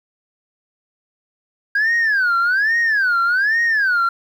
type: tone with vibrato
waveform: sine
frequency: 1601 Hz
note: G6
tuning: 36 cents sharp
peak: -12 dBFS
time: 1.75-4.09 s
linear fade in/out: 5 ms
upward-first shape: sine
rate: 1.2 Hz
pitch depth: 270 cents each way
effects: tanh soft clip ceiling -12 dBFS + 8-bit